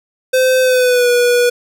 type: tone with pitch glide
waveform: square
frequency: 515 to 486.1 Hz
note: C5 to B4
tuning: -28 to -28 cents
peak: -10 dBFS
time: 0.33-1.5 s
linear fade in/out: 10 ms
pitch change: -100 cents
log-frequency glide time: 0.61-1.09 s
effects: none